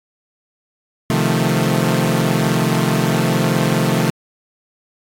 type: chord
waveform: sawtooth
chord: F dominant seventh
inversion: second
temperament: equal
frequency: 130.81 / 155.56 / 174.61 / 220 Hz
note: C3 / Eb3 / F3 / A3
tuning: 0 / 0 / 0 / 0 cents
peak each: -16 dBFS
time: 1.1-4.1 s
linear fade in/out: 0 ms
effects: AAC 64 kbps